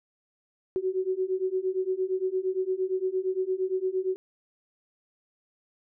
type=beating tone pair; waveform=sine; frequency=370 / 378.7 Hz; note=F#4 / F#4; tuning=0 / +40 cents; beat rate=8.7 Hz; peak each=-29 / -28 dBFS; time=0.76-4.16 s; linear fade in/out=0 ms; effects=none